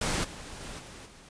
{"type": "noise with level steps", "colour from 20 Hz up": "pink", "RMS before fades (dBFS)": [-29, -43, -41, -46, -52], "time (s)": [0.01, 1.29], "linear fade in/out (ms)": 5, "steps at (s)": [0.23, 0.6, 0.78, 1.05], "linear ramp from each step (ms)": 20, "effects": ["resampled to 22050 Hz"]}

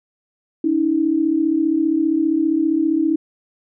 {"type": "tone pair together", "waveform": "sine", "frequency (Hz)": [286.9, 322], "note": ["D4", "E4"], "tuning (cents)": [-40, -41], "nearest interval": "major second", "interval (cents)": 199, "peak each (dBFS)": [-20, -16], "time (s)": [0.64, 3.16], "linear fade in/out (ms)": 5, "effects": []}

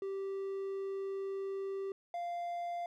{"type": "tone pair in turn", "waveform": "triangle", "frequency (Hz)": [390, 694.9], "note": ["G4", "F5"], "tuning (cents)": [-9, -9], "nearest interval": "minor seventh", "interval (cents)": 1000, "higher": "second", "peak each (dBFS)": [-34, -34], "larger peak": "neither", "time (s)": [[0.02, 1.92], [2.14, 2.86]], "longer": "first", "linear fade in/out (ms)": 2, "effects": []}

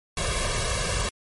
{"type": "noise with comb filter", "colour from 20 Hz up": "pink", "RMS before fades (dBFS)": -26, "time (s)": [0.17, 1.09], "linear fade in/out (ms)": 2, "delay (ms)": 1.8, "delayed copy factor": 1, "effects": ["MP3 48 kbps"]}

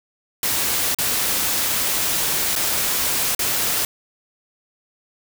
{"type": "noise with dropouts", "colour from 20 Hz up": "white", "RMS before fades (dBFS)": -21, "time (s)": [0.43, 3.85], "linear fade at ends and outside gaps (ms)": 1, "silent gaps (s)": [[0.946, 0.986], [2.554, 2.561], [3.349, 3.392]], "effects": []}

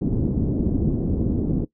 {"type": "low-pass noise", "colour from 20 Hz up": "white", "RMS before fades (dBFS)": -22, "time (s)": [0.01, 1.65], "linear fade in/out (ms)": 10, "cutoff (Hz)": 310, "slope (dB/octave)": 24, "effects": ["noise-tail reverb RT60 0.1 s tail -18 dB re dry"]}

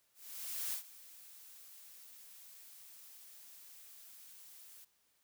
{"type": "noise with ADSR envelope", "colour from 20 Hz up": "blue", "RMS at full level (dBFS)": -38, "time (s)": [0.14, 4.85], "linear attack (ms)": 590, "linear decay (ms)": 94, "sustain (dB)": -18, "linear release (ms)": 12, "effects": ["white hiss -75 dBFS RMS until 5.23 s"]}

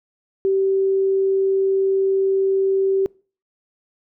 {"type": "tone", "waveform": "sine", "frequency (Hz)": 386.8, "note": "G4", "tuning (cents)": -23, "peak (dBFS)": -15, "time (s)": [0.45, 3.06], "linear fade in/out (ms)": 0, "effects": ["noise-tail reverb RT60 0.4 s tail -25 dB re dry"]}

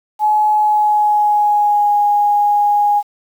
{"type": "tone with pitch glide", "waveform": "sine", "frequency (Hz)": [849, 825.3], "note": ["G#5", "G#5"], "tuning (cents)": [38, -11], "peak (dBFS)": -10, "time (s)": [0.19, 3.03], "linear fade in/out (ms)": 50, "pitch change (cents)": -49, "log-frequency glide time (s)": [0.51, 1.94], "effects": ["7-bit"]}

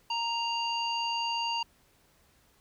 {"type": "harmonic tone", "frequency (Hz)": 932.3, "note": "A#5", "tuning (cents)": 0, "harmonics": [1, 3, 5, 7], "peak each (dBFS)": [-31, -33, -37, -50], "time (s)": [0.1, 1.63], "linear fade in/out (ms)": 5, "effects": ["pink hiss -65 dBFS RMS until 2.6 s"]}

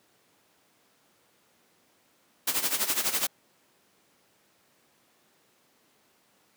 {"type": "noise with tremolo", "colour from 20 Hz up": "white", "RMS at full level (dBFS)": -25, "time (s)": [2.47, 3.27], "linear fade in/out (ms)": 5, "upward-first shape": "sine", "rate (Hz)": 12, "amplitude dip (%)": 75, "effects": ["pink hiss -65 dBFS RMS until 6.56 s", "high-pass 200 Hz 12 dB/octave"]}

